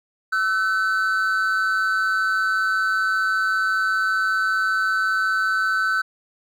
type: tone pair together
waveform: triangle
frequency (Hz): 1319 / 1513.8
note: E6 / F#6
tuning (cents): +1 / +39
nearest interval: major second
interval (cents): 238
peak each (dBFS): -22 / -18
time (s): 0.32-6.02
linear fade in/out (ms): 10
effects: none